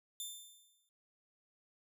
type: tone with exponential decay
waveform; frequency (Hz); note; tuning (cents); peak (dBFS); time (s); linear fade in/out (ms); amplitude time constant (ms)
15% pulse; 3560; A7; +20; -32; 0.2-0.89; 1; 150
effects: none